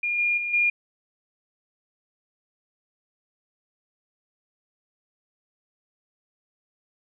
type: tone with level steps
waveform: sine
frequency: 2418 Hz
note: D7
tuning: 50 cents sharp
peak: -23 / -20 / -26 / -18 dBFS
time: 0.03-0.7 s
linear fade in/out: 5 ms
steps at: 0.18 / 0.37 / 0.53 s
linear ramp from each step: 10 ms
effects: none